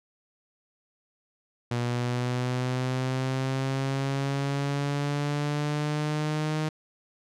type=linear sweep; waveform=sawtooth; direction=up; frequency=120 to 155.4 Hz; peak=-22 dBFS; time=1.71-6.69 s; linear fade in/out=5 ms; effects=low-pass 7000 Hz 12 dB/octave